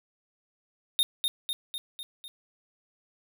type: tone with echo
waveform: square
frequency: 3686 Hz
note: A#7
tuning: 20 cents flat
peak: -21 dBFS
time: 0.99-1.03 s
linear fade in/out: 0 ms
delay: 250 ms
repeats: 5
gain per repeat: -4 dB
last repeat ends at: 2.28 s
effects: none